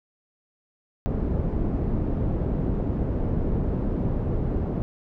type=low-pass noise; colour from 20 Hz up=pink; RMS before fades=-25 dBFS; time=1.06-4.82 s; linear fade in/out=0 ms; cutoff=390 Hz; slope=12 dB/octave; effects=none